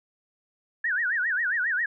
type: tone with vibrato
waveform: sine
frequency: 1661.2 Hz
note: G#6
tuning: in tune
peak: -23 dBFS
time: 0.84-1.86 s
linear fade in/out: 5 ms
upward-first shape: sine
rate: 7.4 Hz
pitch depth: 240 cents each way
effects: none